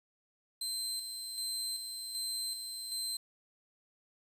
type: tone with tremolo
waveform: 25% pulse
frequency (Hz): 4108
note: C8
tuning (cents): -33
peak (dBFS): -30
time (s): 0.61-3.17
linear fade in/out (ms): 5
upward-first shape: square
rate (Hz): 1.3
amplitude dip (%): 45
effects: 10-bit